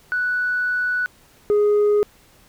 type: tone pair in turn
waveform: sine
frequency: 1480 / 415.3 Hz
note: F#6 / G#4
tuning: 0 / 0 cents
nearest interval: octave + minor seventh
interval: 2200 cents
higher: first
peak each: -18 / -11 dBFS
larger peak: second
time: 0.12-1.06 / 1.5-2.03 s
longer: first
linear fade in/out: 0 ms
effects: tanh soft clip ceiling -13 dBFS + pink hiss -53 dBFS RMS until 2.48 s